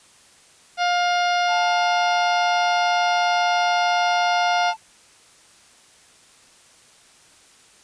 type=harmonic tone; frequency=707 Hz; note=F5; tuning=21 cents sharp; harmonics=1 / 2 / 3 / 4 / 5 / 6 / 7 / 8; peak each=-19 / -25 / -29 / -31 / -33 / -35 / -36 / -37 dBFS; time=0.77-4.74 s; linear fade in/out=50 ms
type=tone with pitch glide; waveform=triangle; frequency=880 to 885.1 Hz; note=A5 to A5; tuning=0 to +10 cents; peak=-24 dBFS; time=1.47-4.77 s; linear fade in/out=50 ms; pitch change=+10 cents; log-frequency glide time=3.8-4.21 s
effects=white hiss -52 dBFS RMS until 7.83 s + resampled to 22050 Hz